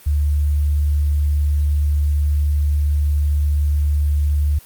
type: tone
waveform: sine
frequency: 73.42 Hz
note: D2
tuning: in tune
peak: -14 dBFS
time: 0.06-4.59 s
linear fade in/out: 10 ms
effects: white hiss -45 dBFS RMS until 4.65 s + Opus 32 kbps